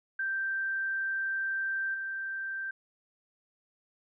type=tone with level steps; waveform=sine; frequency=1568 Hz; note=G6; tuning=in tune; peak=-29 / -33 dBFS; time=0.19-2.71 s; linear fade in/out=5 ms; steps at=1.94 s; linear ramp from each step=5 ms; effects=none